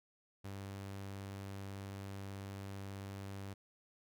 sawtooth tone, 98.3 Hz, G2, 5 cents sharp, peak -40 dBFS, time 0.44-3.54 s, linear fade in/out 10 ms, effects none

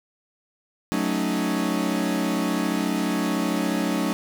40% pulse chord, D# half-diminished seventh, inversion first, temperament equal, 185 / 220 / 277.2 / 311.1 Hz, F#3 / A3 / C#4 / D#4, 0 / 0 / 0 / 0 cents, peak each -27 dBFS, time 0.92-4.13 s, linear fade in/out 0 ms, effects none

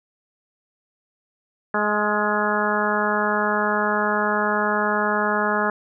harmonic tone with a mistuned harmonic, 210 Hz, G#3, 19 cents sharp, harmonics 1 / 2 / 3 / 4 / 5 / 6 / 7 / 8, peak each -27 / -27 / -27 / -27 / -27 / -27 / -27 / -27 dBFS, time 1.74-5.7 s, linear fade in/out 2 ms, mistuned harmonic 7, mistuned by -36 cents, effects none

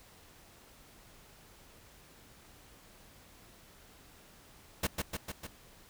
pink noise with echo, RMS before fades -31 dBFS, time 4.83-4.87 s, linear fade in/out 5 ms, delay 150 ms, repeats 4, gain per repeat -3 dB, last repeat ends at 5.47 s, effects pink hiss -58 dBFS RMS until 5.89 s

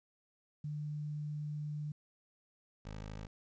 sine / 15% pulse tone pair in turn, 149.3 / 52.68 Hz, D3 / G#1, +29 / +25 cents, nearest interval octave + tritone, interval 1804 cents, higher first, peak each -37 / -37 dBFS, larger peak neither, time 0.64-1.92 / 2.85-3.27 s, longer first, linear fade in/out 5 ms, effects resampled to 16000 Hz + 12-bit

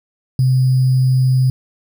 sine tone with sample-and-hold, 129.5 Hz, C3, 17 cents flat, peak -10 dBFS, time 0.39-1.5 s, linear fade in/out 2 ms, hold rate 4900 Hz, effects none

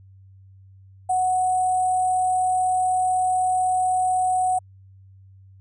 sine tone with sample-and-hold, 738 Hz, F#5, 5 cents flat, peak -18 dBFS, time 1.09-4.59 s, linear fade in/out 10 ms, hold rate 8820 Hz, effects added 96 Hz sine -46 dBFS peak until 5.6 s + resampled to 24000 Hz

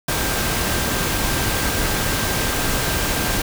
sine tone in noise, 1581 Hz, G6, 14 cents sharp, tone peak -31 dBFS, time 0.08-3.42 s, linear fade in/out 5 ms, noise pink, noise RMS -21 dBFS, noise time 0.08-3.42 s, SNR -13 dB, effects none

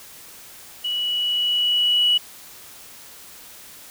sine tone with level ramp, 2936 Hz, F#7, 14 cents flat, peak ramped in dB -22 to -13 dBFS, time 0.84-2.18 s, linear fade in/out 10 ms, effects tanh soft clip ceiling -10 dBFS + white hiss -43 dBFS RMS until 3.9 s

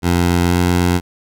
15% pulse tone with pitch glide, 87.31 to 88.58 Hz, F2 to F2, 0 to +25 cents, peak -6 dBFS, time 0.02-1.01 s, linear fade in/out 50 ms, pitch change +25 cents, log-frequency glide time 0.47-0.54 s, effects none

